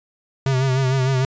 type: tone with vibrato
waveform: square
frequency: 131.8 Hz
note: C3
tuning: 13 cents sharp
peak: -17 dBFS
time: 0.46-1.25 s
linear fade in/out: 2 ms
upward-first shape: sine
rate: 6.6 Hz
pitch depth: 54 cents each way
effects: resampled to 16000 Hz